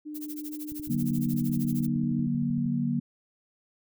sine tone with pitch glide, 301.4 to 303.5 Hz, D4 to D#4, +45 to -43 cents, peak -35 dBFS, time 0.05-2.27 s, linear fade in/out 20 ms, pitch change +12 cents, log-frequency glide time 0.98-1.36 s
violet noise with tremolo, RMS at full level -39 dBFS, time 0.14-1.87 s, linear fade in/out 20 ms, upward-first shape sine, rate 13 Hz, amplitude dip 100%
click train, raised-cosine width 5 ms, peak -33 dBFS, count 26, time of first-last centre 0.72-2.658 s, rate 12.9 Hz
sine chord, D augmented, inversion none, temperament equal with one note detuned, 146.83 / 185 / 237.4 Hz, D3 / F#3 / A#3, 0 / 0 / +32 cents, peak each -30 / -32 / -27 dBFS, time 0.89-3 s, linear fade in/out 10 ms
effects none

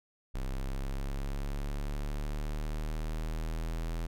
square exponential sweep, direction up, 32.7 to 41.5 Hz, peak -33 dBFS, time 0.34-4.07 s, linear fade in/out 10 ms, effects none

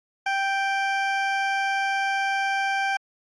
20% pulse tone, 784 Hz, G5, in tune, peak -17 dBFS, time 0.26-2.97 s, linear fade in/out 5 ms, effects low-pass 4000 Hz 12 dB/octave + AAC 64 kbps

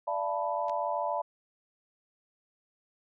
sine chord, B half-diminished seventh, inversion first, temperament equal with one note detuned, 587.3 / 680.9 / 880 / 987.8 Hz, D5 / F5 / A5 / B5, 0 / -44 / 0 / 0 cents, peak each -34 dBFS, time 0.07-1.22 s, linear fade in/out 10 ms
clicks, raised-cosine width 0.2 ms, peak -35 / -29 dBFS, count 2, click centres 0.684 / 0.696 s
effects none

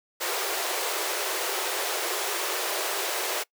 pink high-pass noise, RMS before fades -29 dBFS, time 0.2-3.44 s, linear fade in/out 20 ms, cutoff 350 Hz, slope 96 dB/octave, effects noise-tail reverb RT60 0.1 s tail -23 dB re dry

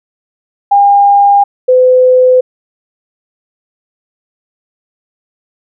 sine tone pair in turn, 806 / 507.7 Hz, G5 / B4, +48 / +48 cents, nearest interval minor sixth, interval 800 cents, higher first, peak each -3 dBFS, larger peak neither, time 0.71-1.44 / 1.68-2.41 s, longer neither, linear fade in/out 10 ms, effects none

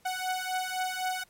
sawtooth beating tone pair, 740 / 743.9 Hz, F#5 / F#5, 0 / +9 cents, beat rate 3.9 Hz, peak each -29 dBFS, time 0.05-1.24 s, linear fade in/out 10 ms, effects pink hiss -64 dBFS RMS until 1.29 s + MP3 64 kbps

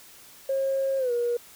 sine tone with pitch glide, 540 to 478.3 Hz, C#5 to A#4, -45 to +44 cents, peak -22 dBFS, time 0.49-1.37 s, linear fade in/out 5 ms, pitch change -211 cents, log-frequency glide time 0.98-1.12 s, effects tanh soft clip ceiling -18 dBFS + white hiss -50 dBFS RMS until 1.55 s

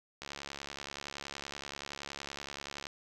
click train, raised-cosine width 0.2 ms, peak -23 dBFS, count 188, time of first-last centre 0.22-2.869 s, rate 70.6 Hz, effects 10-bit

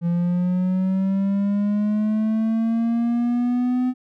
triangle linear sweep, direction up, 170 to 253.9 Hz, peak -16 dBFS, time 0.01-3.94 s, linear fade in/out 50 ms, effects none

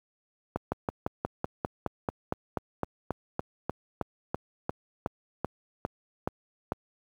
slowing click train, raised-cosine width 1 ms, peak -14 dBFS, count 23, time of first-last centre 0.56-6.721 s, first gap 160 ms, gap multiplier 1.05, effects high-pass 60 Hz 12 dB/octave + 9-bit

